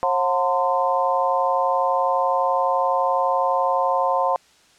harmonic tone with a mistuned harmonic, 180 Hz, F#3, 47 cents flat, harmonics 3 / 4 / 5 / 6, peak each -23 / -23 / -23 / -23 dBFS, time 0.03-4.36 s, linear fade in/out 0 ms, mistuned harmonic 6, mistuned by -79 cents, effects white hiss -55 dBFS RMS until 4.78 s + low-pass 7000 Hz 12 dB/octave

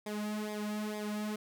sawtooth tone with flanger, 211 Hz, G#3, 28 cents sharp, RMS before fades -37 dBFS, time 0.06-1.36 s, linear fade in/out 5 ms, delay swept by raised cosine 0.69 to 2.79 ms, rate 2.2 Hz, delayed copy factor -0.85, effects none

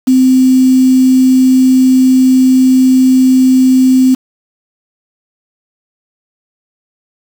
sine tone with quantisation, 258.7 Hz, C4, 19 cents flat, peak -4 dBFS, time 0.07-4.15 s, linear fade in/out 10 ms, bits 4, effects none

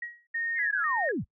sine tone with exponential decay, 1900 Hz, A#6, 33 cents sharp, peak -31 dBFS, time 0.02-0.27 s, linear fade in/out 5 ms, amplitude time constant 53 ms
sine tone with vibrato, 1756 Hz, A6, 4 cents flat, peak -28 dBFS, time 0.34-1.12 s, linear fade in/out 10 ms, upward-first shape square, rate 2 Hz, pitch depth 87 cents each way
sine linear sweep, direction down, 2192 to 39.77 Hz, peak -27 dBFS, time 0.55-1.25 s, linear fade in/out 50 ms
effects noise-tail reverb RT60 0.1 s tail -22 dB re dry

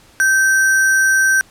sine tone with sample-and-hold, 1555 Hz, G6, 14 cents flat, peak -10 dBFS, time 0.2-1.41 s, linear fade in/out 0 ms, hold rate 7350 Hz, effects pink hiss -48 dBFS RMS until 1.5 s + low-pass 12000 Hz 12 dB/octave

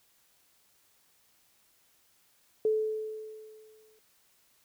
sine tone with exponential decay, 434.1 Hz, A4, 23 cents flat, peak -22 dBFS, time 2.65-3.99 s, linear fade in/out 2 ms, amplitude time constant 290 ms, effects white hiss -67 dBFS RMS until 4.64 s

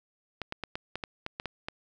clicks, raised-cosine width 0.3 ms, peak -18 dBFS, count 10, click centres 0.417 / 0.524 / 0.637 / 0.755 / 0.956 / 1.038 / 1.264 / 1.399 / 1.457 / 1.685 s, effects none

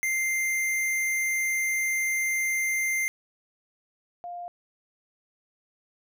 square / sine tone pair in turn, 2093 / 702.1 Hz, C7 / F5, 0 / +9 cents, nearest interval octave + perfect fifth, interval 1891 cents, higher first, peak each -25 / -34 dBFS, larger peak first, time 0.03-3.08 / 4.24-4.48 s, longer first, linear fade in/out 0 ms, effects none

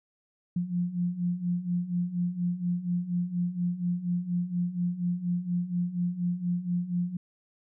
sine beating tone pair, 173.7 / 177.9 Hz, F3 / F3, -9 / +32 cents, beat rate 4.2 Hz, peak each -32 / -28 dBFS, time 0.56-7.17 s, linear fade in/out 5 ms, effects none

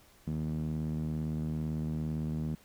sawtooth tone with band-pass filter, 77.78 Hz, D#2, in tune, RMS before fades -34 dBFS, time 0.27-2.55 s, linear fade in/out 0 ms, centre 190 Hz, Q 3.6, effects pink hiss -61 dBFS RMS until 2.64 s

